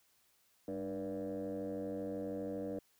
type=tone with frequency modulation; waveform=sine; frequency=390.7 Hz; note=G4; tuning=6 cents flat; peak=-36 dBFS; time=0.68-2.79 s; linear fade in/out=2 ms; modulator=92.7 Hz; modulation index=2.2; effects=tanh soft clip ceiling -34 dBFS + white hiss -72 dBFS RMS until 2.99 s